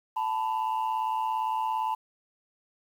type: tone pair together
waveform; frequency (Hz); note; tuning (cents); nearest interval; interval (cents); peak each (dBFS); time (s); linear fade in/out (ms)
sine; 880 / 997.5; A5 / B5; 0 / +17; major second; 217; -26 / -28; 0.16-1.95; 10
effects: tanh soft clip ceiling -23 dBFS + 9-bit